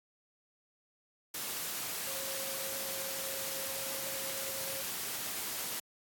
sine tone in noise, 540 Hz, C#5, 45 cents flat, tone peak -46 dBFS, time 2.07-4.82 s, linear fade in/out 5 ms, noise white, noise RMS -38 dBFS, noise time 1.34-5.8 s, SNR -11 dB, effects high-pass 100 Hz 12 dB/octave + AAC 64 kbps

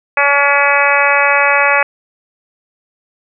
harmonic tone, 283.7 Hz, C#4, 40 cents sharp, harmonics 2 / 3 / 4 / 5 / 6 / 7 / 8 / 9, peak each -17 / -17 / -17 / -17 / -17 / -17 / -17 / -17 dBFS, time 0.17-1.83 s, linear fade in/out 2 ms, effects none

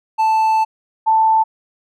triangle / sine tone pair in turn, 880 / 883.7 Hz, A5 / A5, 0 / +7 cents, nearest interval unison, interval 7 cents, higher second, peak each -10 dBFS, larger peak neither, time 0.18-0.65 / 1.06-1.44 s, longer first, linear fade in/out 20 ms, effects none

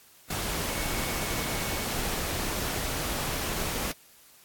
sine tone in noise, 2217 Hz, C#7, in tune, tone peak -41 dBFS, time 0.69-1.85 s, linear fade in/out 5 ms, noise pink, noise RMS -31 dBFS, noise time 0.3-3.92 s, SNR -13 dB, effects white hiss -56 dBFS RMS until 4.44 s + AAC 64 kbps

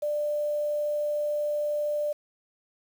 sine tone with quantisation, 593 Hz, D5, 17 cents sharp, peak -25 dBFS, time 0.02-2.13 s, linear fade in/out 10 ms, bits 8, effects none

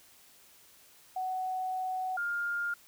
sine tone pair in turn, 746 / 1408.3 Hz, F#5 / F6, +14 / +14 cents, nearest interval major seventh, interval 1100 cents, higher second, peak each -31 / -30 dBFS, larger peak second, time 1.16-2.17 / 2.17-2.74 s, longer first, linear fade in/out 5 ms, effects white hiss -59 dBFS RMS until 2.87 s

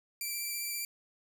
5% pulse tone with vibrato, 2345 Hz, D7, 3 cents flat, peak -25 dBFS, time 0.21-0.85 s, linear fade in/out 2 ms, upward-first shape sine, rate 15 Hz, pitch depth 17 cents each way, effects none

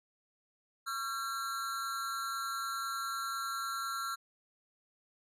square tone with amplitude modulation, 1361 Hz, F6, 45 cents flat, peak -32 dBFS, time 0.86-4.16 s, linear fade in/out 20 ms, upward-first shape sine, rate 250 Hz, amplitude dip 80%, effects resampled to 32000 Hz

